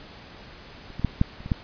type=clicks; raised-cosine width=5 ms; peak=-30 / -21 / -8 / -6 / -30 / -22 / -9 dBFS; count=7; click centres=0.903 / 0.996 / 1.047 / 1.214 / 1.405 / 1.461 / 1.518 s; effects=pink hiss -45 dBFS RMS until 1.63 s + resampled to 11025 Hz